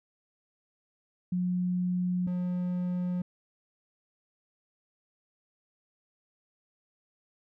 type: tone pair in turn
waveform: sine / triangle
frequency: 180 / 179.21 Hz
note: F#3 / F3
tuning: -47 / +45 cents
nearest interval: unison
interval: 8 cents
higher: first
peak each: -26 dBFS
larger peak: neither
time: 1.32-2.27 / 2.27-3.22 s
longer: neither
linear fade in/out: 5 ms
effects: none